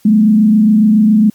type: tone with frequency modulation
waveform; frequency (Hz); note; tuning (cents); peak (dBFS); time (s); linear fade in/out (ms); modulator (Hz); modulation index
sine; 214.1; A3; -47; -5; 0.05-1.3; 5; 27.2; 0.57
effects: white hiss -50 dBFS RMS until 1.34 s + MP3 96 kbps